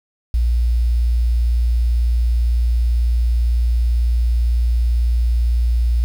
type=tone with quantisation; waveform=sine; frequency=59 Hz; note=A#1; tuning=22 cents sharp; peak=-13 dBFS; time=0.34-6.04 s; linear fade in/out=0 ms; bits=7; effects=none